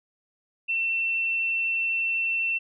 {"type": "tone", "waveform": "sine", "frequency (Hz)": 2694, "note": "E7", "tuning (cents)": 37, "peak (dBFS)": -23, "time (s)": [0.68, 2.59], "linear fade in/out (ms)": 20, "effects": []}